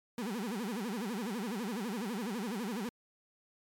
35% pulse tone with vibrato, 216.5 Hz, A3, 28 cents flat, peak -33 dBFS, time 0.18-2.89 s, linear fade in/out 2 ms, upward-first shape sine, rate 12 Hz, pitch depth 250 cents each way, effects MP3 96 kbps

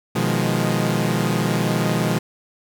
sawtooth chord, F half-diminished seventh, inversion second, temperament equal with one note detuned, 123.47 / 155.56 / 175.42 / 207.7 Hz, Cb3 / Eb3 / F3 / Ab3, 0 / 0 / +8 / 0 cents, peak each -20 dBFS, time 0.15-2.19 s, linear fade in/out 10 ms, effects none

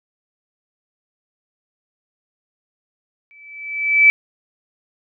sine tone with exponential growth, 2310 Hz, D7, 29 cents flat, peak -5 dBFS, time 3.31-4.1 s, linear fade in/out 0 ms, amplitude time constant 170 ms, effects none

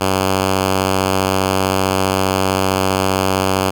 5% pulse tone, 95.3 Hz, G2, 48 cents flat, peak -3 dBFS, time 0-3.71 s, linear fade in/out 20 ms, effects none

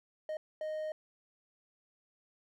triangle tone bursts at uneven times, 620 Hz, D#5, 6 cents flat, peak -33 dBFS, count 2, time 0.29-0.37 / 0.61-0.92 s, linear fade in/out 2 ms, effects none

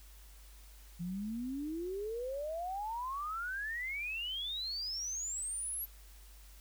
sine exponential sweep, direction up, 167.7 to 11840 Hz, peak -36 dBFS, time 0.99-5.86 s, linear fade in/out 20 ms, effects added 50 Hz sine -53 dBFS peak until 6.6 s + white hiss -61 dBFS RMS until 6.6 s

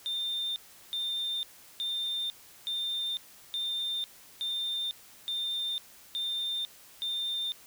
sine tone bursts, 3606 Hz, A7, 42 cents sharp, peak -28 dBFS, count 9, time 0.06-7.52 s, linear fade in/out 0 ms, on 500 ms, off 370 ms, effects tanh soft clip ceiling -28 dBFS + white hiss -54 dBFS RMS until 7.66 s

